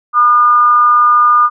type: tone with amplitude modulation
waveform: sine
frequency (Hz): 1213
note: D#6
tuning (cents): -44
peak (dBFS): -3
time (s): 0.13-1.5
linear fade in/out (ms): 50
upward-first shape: sine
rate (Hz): 235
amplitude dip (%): 50
effects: none